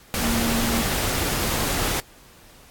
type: tone in noise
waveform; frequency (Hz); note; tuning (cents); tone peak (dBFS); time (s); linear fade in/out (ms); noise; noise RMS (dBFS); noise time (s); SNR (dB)
sine; 231.3; A#3; -13; -23; 0.22-0.82; 0; pink; -24; 0.14-2; -2
effects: pink hiss -50 dBFS RMS until 2.7 s + AAC 64 kbps